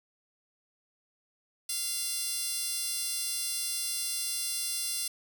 10% pulse tone with high-pass filter, 693 Hz, F5, 14 cents flat, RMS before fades -33 dBFS, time 1.69-5.08 s, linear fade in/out 5 ms, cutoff 6700 Hz, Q 2, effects none

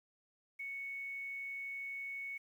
sine tone with quantisation, 2217 Hz, C#7, in tune, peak -40 dBFS, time 0.59-2.38 s, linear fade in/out 10 ms, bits 11, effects none

